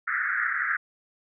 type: band-pass noise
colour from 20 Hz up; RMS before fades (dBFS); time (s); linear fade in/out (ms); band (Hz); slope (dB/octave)
pink; -27; 0.07-0.77; 10; 1300 to 2000; 96
effects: none